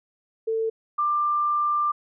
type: tone pair in turn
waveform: sine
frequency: 446.9 / 1187.6 Hz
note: A4 / D6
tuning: +27 / +19 cents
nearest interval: octave + perfect fourth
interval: 1692 cents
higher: second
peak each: -22 / -20 dBFS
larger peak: second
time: 0.47-0.7 / 0.98-1.92 s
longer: second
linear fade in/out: 10 ms
effects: none